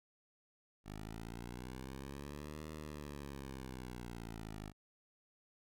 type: linear two-way sweep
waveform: 10% pulse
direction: up then down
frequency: 50.6 to 77.78 to 50.6 Hz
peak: -37 dBFS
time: 0.84-4.73 s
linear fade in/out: 50 ms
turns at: 2.69 s
effects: none